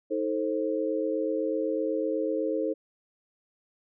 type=chord; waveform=sine; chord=A diminished; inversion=second; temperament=just; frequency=316.8 / 440 / 528 Hz; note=Eb4 / A4 / C5; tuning=+31 / 0 / +16 cents; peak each=-30 dBFS; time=0.1-2.74 s; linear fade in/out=20 ms; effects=none